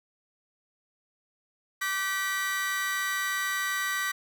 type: tone cluster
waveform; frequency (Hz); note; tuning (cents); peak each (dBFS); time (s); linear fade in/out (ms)
40% pulse; 1169 / 1531 / 1942; D6 / G6 / B6; -8 / -41 / -30; -33 / -33 / -29; 1.81-4.12; 10
effects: none